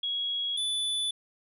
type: tone pair in turn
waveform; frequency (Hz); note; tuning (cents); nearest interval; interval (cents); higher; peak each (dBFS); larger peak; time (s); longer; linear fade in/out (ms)
sine / square; 3322 / 3480; G#7 / A7; 0 / -20; minor second; 80; second; -28; neither; 0.03-0.57 / 0.57-1.11; neither; 5
effects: resampled to 32000 Hz